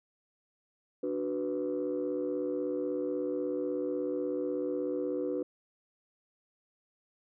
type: chord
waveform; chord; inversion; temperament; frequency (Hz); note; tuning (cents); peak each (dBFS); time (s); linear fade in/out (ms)
sine; B minor; first; equal; 293.7 / 370 / 493.9; D4 / F#4 / B4; 0 / 0 / 0; -34 / -34 / -33; 1.03-5.43; 5
effects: tanh soft clip ceiling -24 dBFS